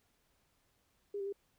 sine tone with pitch steps, 405.8 / 393 / 400.3 Hz, G#4 / G4 / G4, -40 / +4 / +36 cents, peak -36 dBFS, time 1.14-1.326 s, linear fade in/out 5 ms, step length 62 ms, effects pink hiss -75 dBFS RMS until 1.58 s

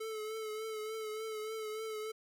square tone with vibrato, 435.4 Hz, A4, 18 cents flat, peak -39 dBFS, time 0-2.12 s, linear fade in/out 10 ms, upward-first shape triangle, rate 3.4 Hz, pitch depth 40 cents each way, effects none

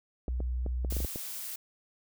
sine tone, 61.74 Hz, B1, in tune, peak -29 dBFS, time 0.28-1.06 s, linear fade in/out 10 ms
clicks, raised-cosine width 2 ms, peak -24 dBFS, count 9, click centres 0.282 / 0.404 / 0.663 / 0.848 / 0.924 / 0.967 / 1.004 / 1.047 / 1.159 s
blue noise, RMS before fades -39 dBFS, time 0.9-1.56 s, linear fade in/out 5 ms
effects none

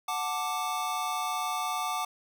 square chord, D major, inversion first, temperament equal with one note detuned, 737.4 / 880 / 1174.7 Hz, F#5 / A5 / D6, -6 / 0 / 0 cents, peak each -35 / -36 / -33 dBFS, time 0.08-2.05 s, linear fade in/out 5 ms, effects none

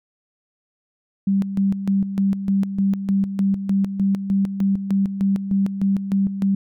sine tone with tremolo, 196 Hz, G3, in tune, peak -15 dBFS, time 1.27-6.55 s, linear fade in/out 5 ms, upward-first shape square, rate 3.3 Hz, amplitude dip 65%, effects none

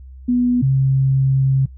sine tone pair in turn, 245.7 / 134.28 Hz, B3 / C3, -9 / +45 cents, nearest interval minor seventh, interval 1046 cents, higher first, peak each -13 / -12 dBFS, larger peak second, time 0.28-0.62 / 0.62-1.66 s, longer second, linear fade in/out 10 ms, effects noise-tail reverb RT60 0.1 s tail -21 dB re dry + added 65 Hz sine -35 dBFS peak until 1.77 s

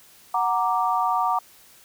sine chord, Gb augmented, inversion none, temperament equal, 740 / 932.3 / 1174.7 Hz, Gb5 / Bb5 / D6, 0 / 0 / 0 cents, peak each -24 dBFS, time 0.34-1.39 s, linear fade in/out 5 ms, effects white hiss -52 dBFS RMS until 1.84 s

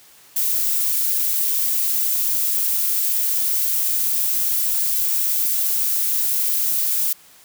violet noise, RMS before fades -20 dBFS, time 0.36-7.13 s, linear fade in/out 5 ms, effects white hiss -49 dBFS RMS until 7.44 s + high-pass 60 Hz 12 dB/octave

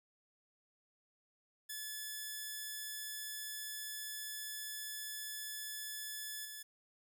5% pulse tone with level steps, 1725 Hz, A6, 35 cents flat, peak -31 / -35 dBFS, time 1.69-6.63 s, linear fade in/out 10 ms, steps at 6.45 s, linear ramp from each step 2 ms, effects none

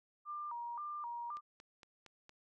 sine tone with vibrato, 1063 Hz, C6, 27 cents sharp, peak -40 dBFS, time 0.25-1.41 s, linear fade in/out 50 ms, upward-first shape square, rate 1.9 Hz, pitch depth 200 cents each way
click train, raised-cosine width 0.2 ms, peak -38 dBFS, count 5, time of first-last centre 1.37-2.294 s, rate 4.33 Hz
effects none

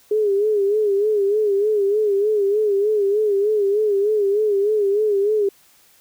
sine tone with vibrato, 412.4 Hz, G#4, 12 cents flat, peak -15 dBFS, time 0.11-5.49 s, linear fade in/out 5 ms, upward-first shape sine, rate 3.3 Hz, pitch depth 85 cents each way, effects white hiss -54 dBFS RMS until 6 s

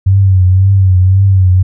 sine tone with vibrato, 94.7 Hz, F#2, 41 cents sharp, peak -4 dBFS, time 0.06-1.63 s, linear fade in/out 10 ms, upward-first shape triangle, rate 1.9 Hz, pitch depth 74 cents each way, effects none

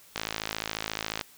click train, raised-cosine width 0.2 ms, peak -12 dBFS, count 58, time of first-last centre 0.16-1.212 s, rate 54.2 Hz, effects white hiss -55 dBFS RMS until 1.37 s

